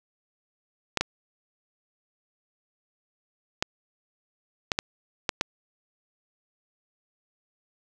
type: clicks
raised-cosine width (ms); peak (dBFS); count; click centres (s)
0.2; -6; 7; 0.973 / 1.01 / 3.625 / 4.718 / 4.789 / 5.292 / 5.411
effects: none